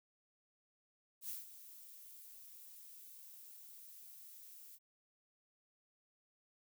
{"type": "noise with ADSR envelope", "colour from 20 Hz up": "violet", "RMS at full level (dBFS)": -43, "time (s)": [1.21, 4.79], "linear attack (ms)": 80, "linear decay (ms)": 160, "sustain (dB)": -13, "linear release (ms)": 45, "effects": []}